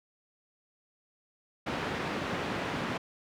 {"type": "band-pass noise", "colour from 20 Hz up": "pink", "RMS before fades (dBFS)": -34, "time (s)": [1.66, 2.98], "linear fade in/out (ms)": 10, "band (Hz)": [140, 2600], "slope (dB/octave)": 12, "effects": []}